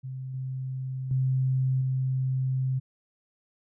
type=tone with level steps; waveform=sine; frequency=130.81 Hz; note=C3; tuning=in tune; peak=-33 / -30 / -22 / -24 dBFS; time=0.03-2.8 s; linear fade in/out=20 ms; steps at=0.34 / 1.11 / 1.81 s; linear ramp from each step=2 ms; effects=none